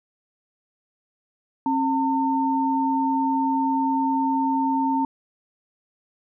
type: tone pair together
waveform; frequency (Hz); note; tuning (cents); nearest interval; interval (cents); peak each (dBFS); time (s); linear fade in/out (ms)
sine; 269.1 / 905; C4 / A5; +49 / +48; octave + major sixth; 2099; -22; 1.66-5.05; 2
effects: none